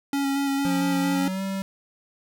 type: tone with vibrato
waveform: square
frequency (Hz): 277.3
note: C#4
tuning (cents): +1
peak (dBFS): -23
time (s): 0.13-1.28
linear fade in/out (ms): 2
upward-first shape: square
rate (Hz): 4.4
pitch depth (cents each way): 13
type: tone with pitch glide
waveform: square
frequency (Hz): 177.5 to 193.57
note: F3 to G3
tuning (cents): +28 to -22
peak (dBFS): -27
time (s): 0.65-1.62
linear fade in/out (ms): 0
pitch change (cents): +150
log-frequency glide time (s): 1.09-1.42
effects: none